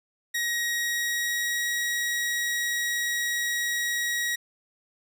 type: tone with pitch glide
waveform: sawtooth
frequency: 1892 to 1904.1 Hz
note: A#6 to A#6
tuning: +25 to +36 cents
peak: -22 dBFS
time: 0.34-4.36 s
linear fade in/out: 10 ms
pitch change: +11 cents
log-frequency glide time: 0.73-1.67 s
effects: none